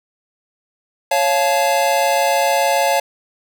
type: chord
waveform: square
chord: Db augmented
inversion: none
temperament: just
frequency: 554.4 / 693 / 866.2 Hz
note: Db5 / F5 / A5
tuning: 0 / -14 / -27 cents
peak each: -19 dBFS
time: 1.11-3 s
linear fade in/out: 5 ms
effects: none